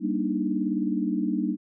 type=chord; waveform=sine; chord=Eb major seventh; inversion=first; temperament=just; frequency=194.45 / 233.3 / 291.7 / 311.1 Hz; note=G3 / Bb3 / D4 / Eb4; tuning=-14 / +2 / -12 / 0 cents; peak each=-29 dBFS; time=0-1.57 s; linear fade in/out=50 ms; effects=none